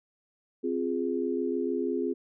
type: chord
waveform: sine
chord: F minor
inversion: second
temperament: equal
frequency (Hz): 261.6 / 349.2 / 415.3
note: C4 / F4 / Ab4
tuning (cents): 0 / 0 / 0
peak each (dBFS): -31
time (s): 0.63-2.14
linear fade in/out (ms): 20
effects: none